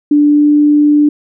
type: tone with pitch glide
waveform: sine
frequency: 293.7 to 295.4 Hz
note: D4 to D4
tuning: 0 to +10 cents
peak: -5 dBFS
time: 0.11-1.09 s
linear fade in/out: 5 ms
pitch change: +10 cents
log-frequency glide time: 0.27-0.47 s
effects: none

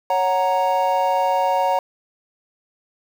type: chord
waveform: triangle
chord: F# major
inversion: second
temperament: equal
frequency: 554.4 / 740 / 932.3 Hz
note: C#5 / F#5 / A#5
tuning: 0 / 0 / 0 cents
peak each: -20 / -19 / -18 dBFS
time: 0.1-1.79 s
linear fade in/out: 2 ms
effects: 7-bit

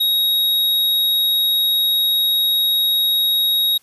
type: tone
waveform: square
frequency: 3785 Hz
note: A#7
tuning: 26 cents sharp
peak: -15 dBFS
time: 0-3.78 s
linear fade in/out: 10 ms
effects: white hiss -56 dBFS RMS until 3.82 s + resampled to 32000 Hz

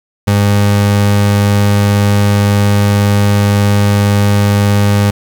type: tone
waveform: 30% pulse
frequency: 101.9 Hz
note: G#2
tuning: 32 cents flat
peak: -5 dBFS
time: 0.27-5.11 s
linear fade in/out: 10 ms
effects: 7-bit

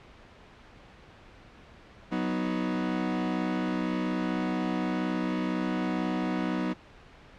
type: chord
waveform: 40% pulse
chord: B major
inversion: second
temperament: equal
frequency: 185 / 246.9 / 311.1 Hz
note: F#3 / B3 / D#4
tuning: 0 / 0 / 0 cents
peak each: -31 dBFS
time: 2.11-6.74 s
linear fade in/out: 20 ms
effects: pink hiss -52 dBFS RMS until 7.38 s + low-pass 3000 Hz 12 dB/octave

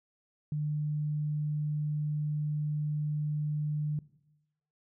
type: tone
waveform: sine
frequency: 150 Hz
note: D3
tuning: 37 cents sharp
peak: -29 dBFS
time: 0.52-3.99 s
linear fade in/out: 2 ms
effects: noise-tail reverb RT60 0.9 s tail -19 dB re dry

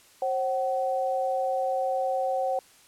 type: tone pair together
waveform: sine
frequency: 534 / 755.2 Hz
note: C5 / F#5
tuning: +35 / +35 cents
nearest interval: tritone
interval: 600 cents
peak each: -27 dBFS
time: 0.22-2.59 s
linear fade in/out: 2 ms
effects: white hiss -56 dBFS RMS until 2.87 s + low-pass 11000 Hz 12 dB/octave

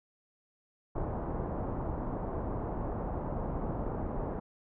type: low-pass noise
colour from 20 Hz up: pink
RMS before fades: -35 dBFS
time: 0.95-4.4 s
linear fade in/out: 10 ms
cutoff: 990 Hz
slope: 24 dB/octave
effects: none

